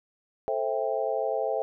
sine chord, A minor seventh, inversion none, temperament just, 440 / 528 / 660 / 792 Hz, A4 / C5 / E5 / G5, 0 / +16 / +2 / +18 cents, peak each -31 / -30 / -30 / -33 dBFS, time 0.48-1.62 s, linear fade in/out 0 ms, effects none

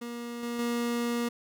30% pulse tone with level steps, 237.5 Hz, A#3, 33 cents sharp, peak -33 / -29 / -25 dBFS, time 0.01-1.29 s, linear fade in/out 10 ms, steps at 0.43 / 0.59 s, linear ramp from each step 2 ms, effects none

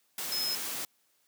sine tone in noise, 5150 Hz, E8, 41 cents flat, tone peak -30 dBFS, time 0.32-0.55 s, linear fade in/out 2 ms, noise white, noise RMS -36 dBFS, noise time 0.18-0.85 s, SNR +3 dB, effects white hiss -71 dBFS RMS until 1.27 s + high-pass 150 Hz 12 dB/octave

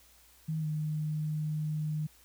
sine tone with pitch glide, 157.9 to 153.32 Hz, D#3 to D#3, +26 to -25 cents, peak -30 dBFS, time 0.48-2.07 s, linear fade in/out 10 ms, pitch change -51 cents, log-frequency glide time 0.6-0.66 s, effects added 60 Hz sine -65 dBFS peak until 2.24 s + white hiss -61 dBFS RMS until 2.24 s

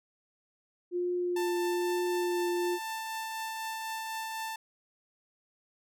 sine tone with vibrato, 353.5 Hz, F4, 21 cents sharp, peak -28 dBFS, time 0.91-2.79 s, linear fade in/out 50 ms, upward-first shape triangle, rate 1.1 Hz, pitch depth 15 cents each way
sawtooth tone with tremolo, 888 Hz, A5, 16 cents sharp, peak -30 dBFS, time 1.36-4.56 s, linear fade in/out 5 ms, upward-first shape triangle, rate 4 Hz, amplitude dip 25%
effects none

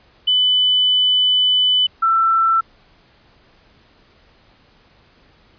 sine tone pair in turn, 3000 / 1336.3 Hz, F#7 / E6, +23 / +23 cents, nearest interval octave + major second, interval 1400 cents, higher first, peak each -12 dBFS, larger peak neither, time 0.27-1.87 / 2.02-2.61 s, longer first, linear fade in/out 10 ms, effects pink hiss -53 dBFS RMS until 5.58 s + resampled to 11025 Hz

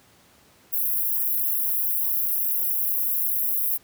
white high-pass noise, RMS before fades -24 dBFS, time 0.72-3.78 s, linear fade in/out 20 ms, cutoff 11000 Hz, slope 96 dB/octave, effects pink hiss -56 dBFS RMS until 3.83 s + high-pass 80 Hz 12 dB/octave

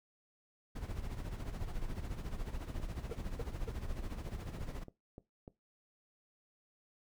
brown noise with tremolo, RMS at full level -38 dBFS, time 0.75-4.84 s, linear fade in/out 10 ms, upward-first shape sine, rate 14 Hz, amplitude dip 65%
click train, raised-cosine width 2 ms, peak -35 dBFS, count 10, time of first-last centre 2.8-5.479 s, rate 3.36 Hz
triangle tone bursts, 455.6 Hz, A#4, 40 cents flat, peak -36 dBFS, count 3, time 3.11-3.696 s, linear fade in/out 5 ms, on 22 ms, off 260 ms
effects noise-tail reverb RT60 0.2 s tail -18 dB re dry

